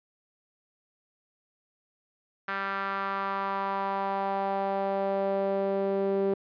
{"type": "tone with band-pass filter sweep", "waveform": "sawtooth", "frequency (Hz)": 196, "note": "G3", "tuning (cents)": 0, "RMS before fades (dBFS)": -29, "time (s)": [2.48, 6.34], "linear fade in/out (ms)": 5, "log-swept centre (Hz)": [1500, 420], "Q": 2.9, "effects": ["resampled to 11025 Hz"]}